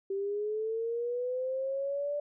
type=linear sweep; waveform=sine; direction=up; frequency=387.4 to 587.3 Hz; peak=-30 dBFS; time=0.1-2.2 s; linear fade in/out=5 ms; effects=none